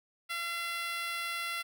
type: tone with high-pass filter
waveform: 10% pulse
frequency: 682 Hz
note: F5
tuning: 41 cents flat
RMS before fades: -36 dBFS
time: 0.29-1.63 s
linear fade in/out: 20 ms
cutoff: 1500 Hz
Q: 1.6
effects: none